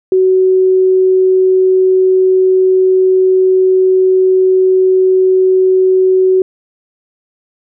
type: tone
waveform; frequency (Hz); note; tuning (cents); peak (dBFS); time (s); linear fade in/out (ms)
sine; 374.4; F#4; +20; -6; 0.12-6.42; 2
effects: none